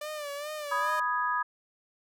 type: tone with vibrato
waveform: sawtooth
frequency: 590 Hz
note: D5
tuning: 8 cents sharp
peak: -31 dBFS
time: 0.01-1 s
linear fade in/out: 5 ms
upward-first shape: sine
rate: 2.4 Hz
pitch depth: 70 cents each way
type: chord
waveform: sine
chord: G# minor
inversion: first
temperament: equal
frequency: 987.8 / 1244.5 / 1661.2 Hz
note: B5 / D#6 / G#6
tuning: 0 / 0 / 0 cents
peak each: -30 / -30 / -32 dBFS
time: 0.71-1.43 s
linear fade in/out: 10 ms
effects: none